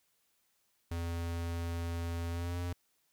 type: tone with pitch glide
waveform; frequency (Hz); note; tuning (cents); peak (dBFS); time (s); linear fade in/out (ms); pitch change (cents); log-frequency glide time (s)
square; 84.7 to 87.84; E2 to F2; +48 to +11; -35; 0.91-2.73; 5; +63; 2.31-2.59
effects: white hiss -75 dBFS RMS until 3.12 s